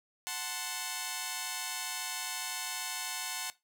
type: chord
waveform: 5% pulse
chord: F# diminished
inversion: none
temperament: equal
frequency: 740 / 880 / 1046.5 Hz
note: F#5 / A5 / C6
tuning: 0 / 0 / 0 cents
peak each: -28 dBFS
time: 0.27-3.5 s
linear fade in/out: 0 ms
effects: noise-tail reverb RT60 0.2 s tail -17 dB re dry